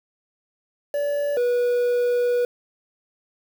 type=tone pair in turn; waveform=triangle; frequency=575 / 486.7 Hz; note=D5 / B4; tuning=-37 / -25 cents; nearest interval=minor third; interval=288 cents; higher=first; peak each=-19 / -16 dBFS; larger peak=second; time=0.94-1.37 / 1.37-2.45 s; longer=second; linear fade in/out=2 ms; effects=7-bit